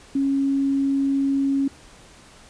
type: tone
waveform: sine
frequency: 274.8 Hz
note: C#4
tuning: 15 cents flat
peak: -18 dBFS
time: 0.15-1.68 s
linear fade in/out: 5 ms
effects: pink hiss -48 dBFS RMS until 2.49 s + resampled to 22050 Hz